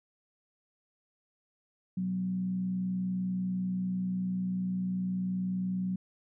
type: tone with frequency modulation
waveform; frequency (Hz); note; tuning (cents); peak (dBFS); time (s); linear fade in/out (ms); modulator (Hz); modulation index
sine; 185.5; F#3; +5; -29; 1.97-5.96; 5; 60.3; 0.33
effects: none